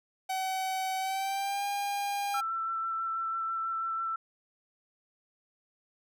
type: tone with pitch glide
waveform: 45% pulse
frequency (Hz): 757 to 806.7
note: F#5 to G5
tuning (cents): +39 to +49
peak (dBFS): -30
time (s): 0.29-2.41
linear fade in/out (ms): 10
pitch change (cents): +110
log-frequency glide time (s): 0.97-1.65
type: tone with vibrato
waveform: sine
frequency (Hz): 1337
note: E6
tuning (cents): +24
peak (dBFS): -30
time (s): 2.34-4.16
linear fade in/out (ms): 5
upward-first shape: sine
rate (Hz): 6.1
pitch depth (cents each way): 13
effects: none